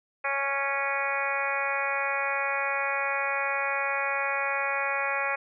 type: harmonic tone with a mistuned harmonic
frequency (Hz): 277.2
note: C#4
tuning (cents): 0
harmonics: 2 / 3 / 4 / 5 / 6 / 7 / 8 / 9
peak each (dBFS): -34 / -34 / -34 / -34 / -34 / -34 / -34 / -34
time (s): 0.24-5.36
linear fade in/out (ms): 10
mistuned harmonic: 9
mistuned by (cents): -28
effects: none